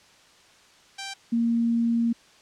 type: tone pair in turn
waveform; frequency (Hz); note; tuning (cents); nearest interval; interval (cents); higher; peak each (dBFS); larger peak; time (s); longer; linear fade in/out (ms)
5% pulse / sine; 784 / 232.6; G5 / A#3; 0 / -4; octave + major sixth; 2104; first; -20; neither; 0.98-1.14 / 1.32-2.13; second; 10
effects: white hiss -55 dBFS RMS until 2.41 s + low-pass 6000 Hz 12 dB/octave